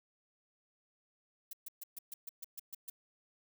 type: noise bursts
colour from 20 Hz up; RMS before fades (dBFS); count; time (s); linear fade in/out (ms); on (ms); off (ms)
violet; -44; 10; 1.51-2.9; 5; 22; 130
effects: none